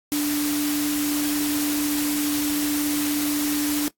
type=tone in noise; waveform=sine; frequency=293.7 Hz; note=D4; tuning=in tune; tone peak=-21 dBFS; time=0.12-3.88 s; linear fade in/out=0 ms; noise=white; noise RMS=-28 dBFS; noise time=0.12-3.88 s; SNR=+4 dB; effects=noise-tail reverb RT60 0.1 s tail -19 dB re dry + AAC 64 kbps